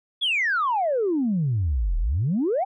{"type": "exponential two-way sweep", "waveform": "sine", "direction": "down then up", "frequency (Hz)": [3497, 37.34, 825], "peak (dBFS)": -19, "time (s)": [0.21, 2.65], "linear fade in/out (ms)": 20, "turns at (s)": 1.98, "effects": ["tanh soft clip ceiling -16 dBFS"]}